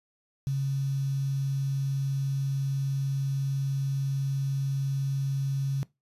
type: tone with quantisation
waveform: sine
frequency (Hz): 136.9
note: C#3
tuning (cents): -21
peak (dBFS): -25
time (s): 0.47-5.83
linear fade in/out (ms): 0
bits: 8
effects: noise-tail reverb RT60 0.2 s tail -20 dB re dry + resampled to 32000 Hz